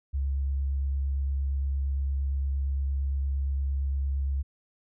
sine tone with vibrato, 68.6 Hz, C#2, 17 cents flat, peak -25 dBFS, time 0.13-4.43 s, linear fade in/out 20 ms, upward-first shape square, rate 8.7 Hz, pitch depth 10 cents each way, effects none

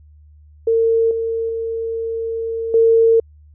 sine tone with level steps, 454.6 Hz, A#4, 43 cents flat, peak -12 / -18 / -20 / -9 dBFS, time 0.67-3.2 s, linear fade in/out 5 ms, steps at 1.11 / 1.49 / 2.74 s, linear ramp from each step 2 ms, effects added 75 Hz sine -43 dBFS peak until 3.54 s

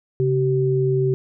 sine tone pair together, 135.38 / 382.9 Hz, C#3 / G4, -41 / -41 cents, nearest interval octave + tritone, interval 1800 cents, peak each -19 dBFS, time 0.2-1.14 s, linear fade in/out 0 ms, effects none

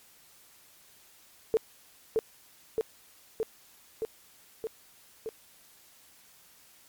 sine tone with echo, 443.8 Hz, A4, 15 cents sharp, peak -20 dBFS, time 1.54-1.57 s, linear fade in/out 0 ms, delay 620 ms, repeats 6, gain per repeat -2 dB, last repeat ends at 5.29 s, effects white hiss -58 dBFS RMS until 6.88 s + MP3 96 kbps

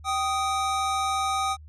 square tone pair together, 777.5 / 1244.5 Hz, G5 / D#6, -14 / 0 cents, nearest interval minor sixth, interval 814 cents, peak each -28 / -27 dBFS, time 0.04-1.57 s, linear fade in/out 50 ms, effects added 76 Hz sine -43 dBFS peak until 1.68 s + resampled to 24000 Hz

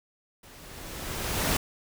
pink noise with level ramp, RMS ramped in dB -51 to -24 dBFS, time 0.43-1.57 s, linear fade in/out 5 ms, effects none

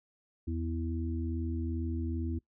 harmonic tone, 82.41 Hz, E2, in tune, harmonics 1 / 3 / 4, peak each -33 / -38 / -39 dBFS, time 0.47-2.39 s, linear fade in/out 10 ms, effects noise-tail reverb RT60 0.1 s tail -19 dB re dry

